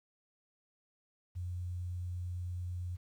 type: tone with quantisation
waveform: sine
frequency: 89.1 Hz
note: F2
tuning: 35 cents sharp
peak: -36 dBFS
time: 1.35-2.97 s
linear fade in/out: 20 ms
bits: 11
effects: none